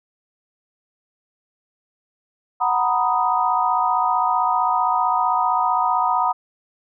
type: chord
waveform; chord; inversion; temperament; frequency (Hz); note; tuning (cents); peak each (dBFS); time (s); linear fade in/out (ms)
sine; B major seventh; second; equal; 740 / 932.3 / 987.8 / 1244.5; F#5 / A#5 / B5 / D#6; 0 / 0 / 0 / 0; -22; 2.6-6.33; 20
effects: none